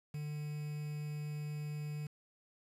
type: tone with quantisation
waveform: triangle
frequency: 149.3 Hz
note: D3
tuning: 29 cents sharp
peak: -36 dBFS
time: 0.14-2.07 s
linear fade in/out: 5 ms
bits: 9
effects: resampled to 32000 Hz